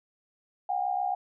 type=tone pair together; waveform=sine; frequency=729.8 / 797 Hz; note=F#5 / G5; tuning=-24 / +28 cents; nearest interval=major second; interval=152 cents; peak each=-29 / -29 dBFS; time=0.69-1.15 s; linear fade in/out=5 ms; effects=none